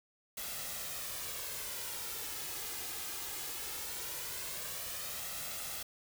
white noise with flanger, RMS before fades -41 dBFS, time 0.37-5.83 s, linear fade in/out 5 ms, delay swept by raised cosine 1.5 to 2.45 ms, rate 0.19 Hz, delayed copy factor +0.5, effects none

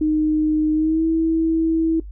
sine tone with pitch glide, 308.1 to 324.5 Hz, D#4 to E4, -17 to -27 cents, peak -15 dBFS, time 0.01-2 s, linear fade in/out 5 ms, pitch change +90 cents, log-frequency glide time 0.73-1.05 s, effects noise-tail reverb RT60 0.1 s tail -17 dB re dry + added 50 Hz sine -32 dBFS peak until 2.11 s

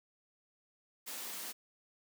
white high-pass noise, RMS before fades -43 dBFS, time 1.06-1.53 s, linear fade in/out 20 ms, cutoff 170 Hz, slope 48 dB/octave, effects none

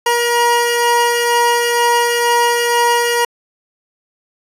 25% pulse tone pair together, 475.3 / 952.7 Hz, A#4 / A#5, +34 / +37 cents, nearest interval octave, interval 1203 cents, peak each -11 dBFS, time 0.06-3.25 s, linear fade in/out 5 ms, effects resampled to 32000 Hz

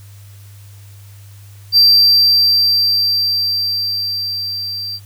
triangle tone with level ramp, 4699 Hz, D8, in tune, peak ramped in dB -4 to -21 dBFS, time 1.72-5 s, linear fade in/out 50 ms, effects added 100 Hz sine -36 dBFS peak until 5.05 s + white hiss -48 dBFS RMS until 5.05 s

